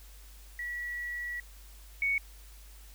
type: tone pair in turn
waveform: sine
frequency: 1937 / 2225 Hz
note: B6 / C#7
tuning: -34 / +6 cents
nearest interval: major second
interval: 240 cents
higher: second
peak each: -34 / -26 dBFS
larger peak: second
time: 0.59-1.4 / 2.02-2.18 s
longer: first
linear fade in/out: 2 ms
effects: added 50 Hz sine -49 dBFS peak until 2.94 s + white hiss -57 dBFS RMS until 2.94 s